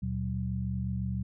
sine tone cluster, 74.9 / 120.8 / 188.8 Hz, D2 / B2 / F#3, +35 / -38 / +35 cents, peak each -35 / -33 / -34 dBFS, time 0.02-1.23 s, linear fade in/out 10 ms, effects none

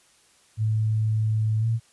sine tone with pitch glide, 109.1 to 113.93 Hz, A2 to A#2, -14 to -39 cents, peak -20 dBFS, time 0.57-1.8 s, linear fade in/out 50 ms, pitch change +75 cents, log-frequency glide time 1.6-1.66 s, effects white hiss -59 dBFS RMS until 1.92 s + resampled to 24000 Hz

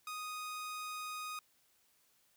sawtooth tone, 1244.5 Hz, D#6, in tune, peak -37 dBFS, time 0.07-1.39 s, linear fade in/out 2 ms, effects white hiss -72 dBFS RMS until 2.36 s

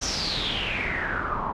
pink noise with low-pass filter sweep, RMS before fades -28 dBFS, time 0.01-1.53 s, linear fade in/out 20 ms, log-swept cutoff 6100 to 950 Hz, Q 7.6, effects none

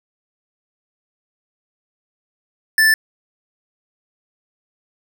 square tone, 1760 Hz, A6, in tune, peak -11 dBFS, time 2.78-2.94 s, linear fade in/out 2 ms, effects none

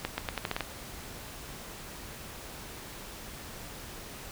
accelerating click train, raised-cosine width 0.3 ms, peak -14 dBFS, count 8, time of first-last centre 0.05-0.607 s, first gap 130 ms, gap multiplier 0.83, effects pink hiss -44 dBFS RMS until 4.31 s

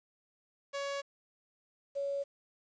sawtooth / sine tone pair in turn, 560 / 560 Hz, C#5 / C#5, +18 / +18 cents, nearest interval unison, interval 0 cents, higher neither, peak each -31 / -32 dBFS, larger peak first, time 0.73-1.02 / 1.95-2.24 s, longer neither, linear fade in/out 20 ms, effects resampled to 16000 Hz + 10-bit

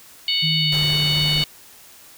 harmonic tone, 740 Hz, F#5, in tune, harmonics 3 / 4 / 5 / 6, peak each -28 / -21 / -25 / -23 dBFS, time 0.28-1.44 s, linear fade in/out 2 ms
sine tone with pitch glide, 158.6 to 150.74 Hz, D#3 to D3, +33 to +45 cents, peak -22 dBFS, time 0.42-1.44 s, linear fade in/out 20 ms, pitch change -88 cents, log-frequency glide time 0.58-0.73 s
pink noise, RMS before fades -31 dBFS, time 0.72-1.44 s, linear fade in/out 2 ms
effects white hiss -46 dBFS RMS until 2.17 s

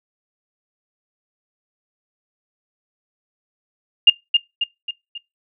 sine tone with echo, 2819 Hz, F7, 16 cents sharp, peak -4 dBFS, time 4.07-4.1 s, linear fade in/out 5 ms, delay 270 ms, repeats 4, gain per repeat -6 dB, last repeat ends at 5.18 s, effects noise-tail reverb RT60 0.2 s tail -22 dB re dry

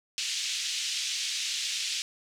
pink band-pass noise, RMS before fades -32 dBFS, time 0.18-2.02 s, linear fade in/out 0 ms, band 2700 to 7100 Hz, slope 24 dB/octave, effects none

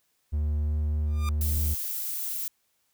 triangle tone with pitch glide, 74.6 to 75.38 Hz, D2 to D2, +28 to +46 cents, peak -22 dBFS, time 0.32-1.75 s, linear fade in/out 20 ms, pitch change +18 cents, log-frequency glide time 0.45-0.76 s
sawtooth tone with exponential growth, 1200 Hz, D6, 37 cents sharp, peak -27 dBFS, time 1.06-1.29 s, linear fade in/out 1 ms, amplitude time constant 50 ms
violet noise, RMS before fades -32 dBFS, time 1.41-2.48 s, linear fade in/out 2 ms
effects white hiss -72 dBFS RMS until 2.93 s

